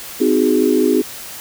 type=chord; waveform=sine; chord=Ab dominant seventh; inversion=first; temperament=equal with one note detuned; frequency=256.5 / 311.1 / 370 / 415.3 Hz; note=C4 / Eb4 / Gb4 / Ab4; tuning=-34 / 0 / 0 / 0 cents; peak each=-17 dBFS; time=0.2-1.02 s; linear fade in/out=10 ms; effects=white hiss -32 dBFS RMS until 1.4 s